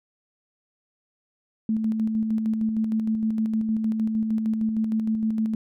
sine tone with tremolo, 220 Hz, A3, in tune, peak -20 dBFS, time 1.69-5.55 s, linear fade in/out 2 ms, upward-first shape square, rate 6.5 Hz, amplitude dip 35%, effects none

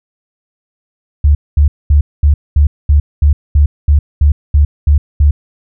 sine tone bursts, 72.8 Hz, D2, 15 cents flat, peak -4 dBFS, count 13, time 1.24-5.31 s, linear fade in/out 5 ms, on 110 ms, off 220 ms, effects none

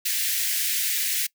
white high-pass noise, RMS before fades -25 dBFS, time 0.05-1.27 s, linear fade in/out 10 ms, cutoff 1700 Hz, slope 48 dB/octave, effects noise-tail reverb RT60 0.1 s tail -22 dB re dry

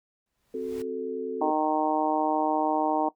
pink noise with exponential growth, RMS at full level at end -45 dBFS, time 0.26-0.82 s, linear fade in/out 2 ms, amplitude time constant 120 ms
sine chord, F# diminished, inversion second, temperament equal, 261.6 / 370 / 440 Hz, C4 / F#4 / A4, 0 / 0 / 0 cents, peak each -36 / -34 / -30 dBFS, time 0.54-1.51 s, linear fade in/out 5 ms
harmonic tone, 154.4 Hz, D#3, 13 cents flat, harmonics 2 / 3 / 4 / 5 / 6 / 7, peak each -28 / -33 / -30 / -27 / -29 / -37 dBFS, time 1.41-3.09 s, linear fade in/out 5 ms
effects noise-tail reverb RT60 0.1 s tail -17 dB re dry

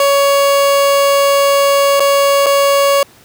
30% pulse tone with dropouts, 560 Hz, C#5, 18 cents sharp, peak -6 dBFS, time 0-3.03 s, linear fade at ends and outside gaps 2 ms, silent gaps 1.997-2.003 / 2.461-2.465 s, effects pink hiss -44 dBFS RMS until 3.24 s + high-pass 100 Hz 12 dB/octave

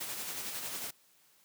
white noise with tremolo, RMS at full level -38 dBFS, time 0-0.91 s, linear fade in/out 10 ms, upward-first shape sine, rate 11 Hz, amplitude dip 35%, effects white hiss -66 dBFS RMS until 1.44 s + high-pass 100 Hz 12 dB/octave

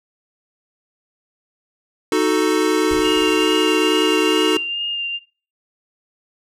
square chord, D# diminished, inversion none, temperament equal, 311.1 / 370 / 440 Hz, D#4 / F#4 / A4, 0 / 0 / 0 cents, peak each -20 dBFS, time 2.12-4.57 s, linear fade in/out 2 ms
brown noise with exponential decay, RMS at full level -31 dBFS, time 2.91-4.02 s, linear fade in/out 2 ms, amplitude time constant 240 ms
sine tone with vibrato, 2809 Hz, F7, 9 cents sharp, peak -21 dBFS, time 3.01-5.2 s, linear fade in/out 50 ms, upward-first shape sine, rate 2.3 Hz, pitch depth 17 cents each way
effects noise-tail reverb RT60 0.4 s tail -22 dB re dry + low-pass 11000 Hz 12 dB/octave

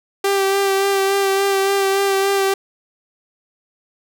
sawtooth tone with vibrato, 392.3 Hz, G4, 1 cent sharp, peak -11 dBFS, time 0.24-2.54 s, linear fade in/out 5 ms, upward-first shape sine, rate 3.5 Hz, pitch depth 21 cents each way, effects none

